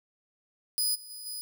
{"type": "tone with level steps", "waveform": "15% pulse", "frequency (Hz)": 4978, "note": "D#8", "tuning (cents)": 0, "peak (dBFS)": [-19, -38, -34, -29], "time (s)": [0.78, 1.41], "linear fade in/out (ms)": 0, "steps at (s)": [0.94, 1.09, 1.25], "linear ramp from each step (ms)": 20, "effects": []}